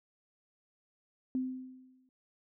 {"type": "tone with exponential decay", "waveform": "sine", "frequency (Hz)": 257.6, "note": "C4", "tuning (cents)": -27, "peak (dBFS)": -28, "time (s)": [1.35, 2.09], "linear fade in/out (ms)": 1, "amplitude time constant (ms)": 160, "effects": ["noise-tail reverb RT60 0.7 s tail -24 dB re dry"]}